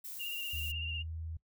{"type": "noise", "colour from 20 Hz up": "violet", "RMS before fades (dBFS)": -44, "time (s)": [0.04, 0.72], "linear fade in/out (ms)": 10}
{"type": "tone with vibrato", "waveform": "sine", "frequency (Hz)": 2794, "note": "F7", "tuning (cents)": 0, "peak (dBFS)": -37, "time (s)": [0.19, 1.03], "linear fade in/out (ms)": 20, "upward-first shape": "sine", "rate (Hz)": 16, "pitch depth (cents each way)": 36}
{"type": "tone with pitch glide", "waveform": "sine", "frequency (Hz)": [80, 80.98], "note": ["D#2", "E2"], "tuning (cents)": [49, -30], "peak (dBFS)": -38, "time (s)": [0.53, 1.37], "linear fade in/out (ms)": 5, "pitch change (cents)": 21, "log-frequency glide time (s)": [0.75, 1.17]}
{"effects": ["noise-tail reverb RT60 0.1 s tail -21 dB re dry"]}